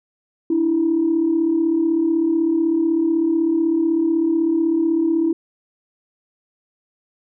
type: tone pair together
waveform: sine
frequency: 293.6 / 329.6 Hz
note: D4 / E4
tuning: 0 / 0 cents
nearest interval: major second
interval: 200 cents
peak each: -22 / -15 dBFS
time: 0.5-5.33 s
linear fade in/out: 5 ms
effects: tanh soft clip ceiling -9 dBFS